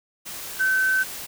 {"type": "tone in noise", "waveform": "sine", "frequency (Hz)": 1533, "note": "G6", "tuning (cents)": -39, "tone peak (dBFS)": -18, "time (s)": [0.59, 1.04], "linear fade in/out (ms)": 20, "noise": "white", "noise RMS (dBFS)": -35, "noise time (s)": [0.25, 1.27], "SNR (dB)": 14, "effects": []}